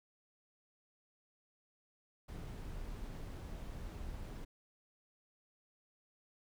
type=noise; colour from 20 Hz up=brown; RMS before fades=-45 dBFS; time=2.28-4.45 s; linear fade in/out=10 ms; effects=none